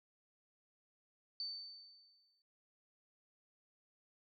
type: tone with exponential decay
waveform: sine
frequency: 4548 Hz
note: C#8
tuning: 44 cents sharp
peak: -38 dBFS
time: 1.4-2.42 s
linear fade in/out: 1 ms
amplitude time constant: 220 ms
effects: none